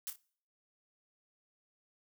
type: noise with echo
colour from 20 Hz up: blue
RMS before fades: -39 dBFS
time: 0.07-0.1 s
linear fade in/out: 0 ms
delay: 29 ms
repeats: 2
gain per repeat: -9 dB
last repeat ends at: 0.158 s
effects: noise-tail reverb RT60 0.5 s tail -22 dB re dry